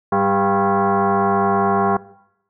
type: tone with frequency modulation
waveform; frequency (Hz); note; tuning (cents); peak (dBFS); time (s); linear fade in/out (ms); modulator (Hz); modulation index
sine; 196; G3; 0; -14; 0.12-1.97; 5; 297; 3.5
effects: noise-tail reverb RT60 0.8 s tail -20 dB re dry